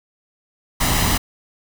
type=noise with comb filter; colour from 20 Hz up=pink; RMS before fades=-18 dBFS; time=0.8-1.18 s; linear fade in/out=10 ms; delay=1 ms; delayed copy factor=+0.5; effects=none